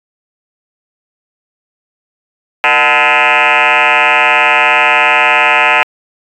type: tone with frequency modulation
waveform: sine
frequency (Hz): 1702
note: G#6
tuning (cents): +42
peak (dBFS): -5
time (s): 2.64-5.83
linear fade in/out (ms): 0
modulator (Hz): 137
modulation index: 7.6
effects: tanh soft clip ceiling -1 dBFS